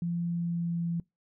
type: tone with pitch glide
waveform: sine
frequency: 171.5 to 169.53 Hz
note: F3 to E3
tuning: -31 to +49 cents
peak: -28 dBFS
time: 0.02-1 s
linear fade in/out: 2 ms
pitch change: -20 cents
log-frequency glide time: 0.26-0.88 s
effects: noise-tail reverb RT60 0.2 s tail -24 dB re dry